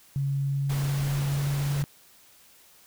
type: tone with pitch glide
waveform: sine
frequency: 138.59 to 141.75 Hz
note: C#3 to C#3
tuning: 0 to +39 cents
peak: -24 dBFS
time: 0.16-1.84 s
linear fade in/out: 0 ms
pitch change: +39 cents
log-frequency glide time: 0.44-1.69 s
type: noise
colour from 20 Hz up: pink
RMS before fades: -37 dBFS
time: 0.69-1.83 s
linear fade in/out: 10 ms
effects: white hiss -56 dBFS RMS until 2.86 s